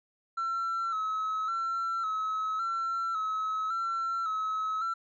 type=tone with vibrato; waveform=triangle; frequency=1318.5 Hz; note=E6; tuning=in tune; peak=-26 dBFS; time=0.37-4.94 s; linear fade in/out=10 ms; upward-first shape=square; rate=0.9 Hz; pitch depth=42 cents each way; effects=tanh soft clip ceiling -24 dBFS + resampled to 16000 Hz